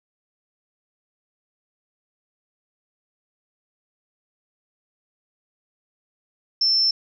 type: tone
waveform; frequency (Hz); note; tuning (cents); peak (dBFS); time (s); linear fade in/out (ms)
sine; 5340; E8; +22; -16; 6.61-6.91; 5
effects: none